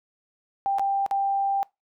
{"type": "tone with dropouts", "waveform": "sine", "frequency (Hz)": 790, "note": "G5", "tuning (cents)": 13, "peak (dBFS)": -21, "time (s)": [0.66, 1.63], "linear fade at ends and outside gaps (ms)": 0, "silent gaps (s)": [[0.785, 0.795], [1.063, 1.111]], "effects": ["noise-tail reverb RT60 0.2 s tail -23 dB re dry"]}